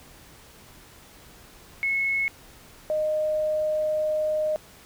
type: tone pair in turn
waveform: sine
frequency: 2188 / 615.6 Hz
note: C#7 / D#5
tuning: -23 / -19 cents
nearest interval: octave + minor seventh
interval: 2196 cents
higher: first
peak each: -22 dBFS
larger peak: neither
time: 1.83-2.28 / 2.9-4.56 s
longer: second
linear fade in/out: 0 ms
effects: pink hiss -50 dBFS RMS until 4.85 s